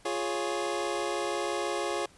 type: chord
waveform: 25% pulse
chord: Db major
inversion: first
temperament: equal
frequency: 349.2 / 415.3 / 554.4 Hz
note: F4 / Ab4 / Db5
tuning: 0 / 0 / 0 cents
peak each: -30 dBFS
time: 0.05-2.06 s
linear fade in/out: 5 ms
effects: pink hiss -58 dBFS RMS until 2.17 s + resampled to 24000 Hz